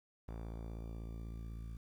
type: tone with low-pass filter sweep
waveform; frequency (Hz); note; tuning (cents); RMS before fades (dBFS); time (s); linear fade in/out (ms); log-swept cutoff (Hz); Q
sawtooth; 56.2; A1; +37; -45; 0.28-1.77; 5; 1200 to 170; 0.73
effects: 11-bit